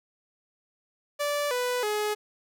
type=tone with pitch steps; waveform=sawtooth; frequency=582 / 495.1 / 421.2 Hz; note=D5 / B4 / G#4; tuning=-16 / +4 / +24 cents; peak=-22 dBFS; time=1.19-2.15 s; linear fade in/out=20 ms; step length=320 ms; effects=none